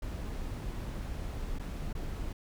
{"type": "noise with dropouts", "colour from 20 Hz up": "brown", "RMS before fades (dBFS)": -37, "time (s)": [0.02, 2.33], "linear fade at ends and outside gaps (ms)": 5, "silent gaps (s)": [[1.587, 1.595], [1.93, 1.95]], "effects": []}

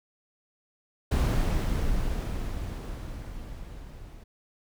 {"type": "noise with level ramp", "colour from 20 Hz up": "brown", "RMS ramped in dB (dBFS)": [-22, -45], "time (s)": [1.11, 4.24], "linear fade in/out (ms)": 10, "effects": []}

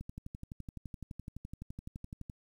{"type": "click train", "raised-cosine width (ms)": 5, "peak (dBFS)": -30, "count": 28, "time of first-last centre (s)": [0.01, 2.298], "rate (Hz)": 11.8, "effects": ["10-bit"]}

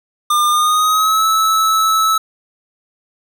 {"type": "tone with pitch glide", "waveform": "square", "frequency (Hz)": [1203, 1304.3], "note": ["D6", "E6"], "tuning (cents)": [41, -19], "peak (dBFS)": -12, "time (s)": [0.3, 2.18], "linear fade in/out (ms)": 5, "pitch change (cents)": 140, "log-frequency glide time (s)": [0.47, 1.24], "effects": []}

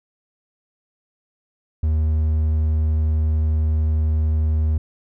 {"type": "tone", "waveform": "triangle", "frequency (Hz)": 77.78, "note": "D#2", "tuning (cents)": 0, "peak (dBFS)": -14, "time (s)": [1.83, 4.78], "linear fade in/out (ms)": 5, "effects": []}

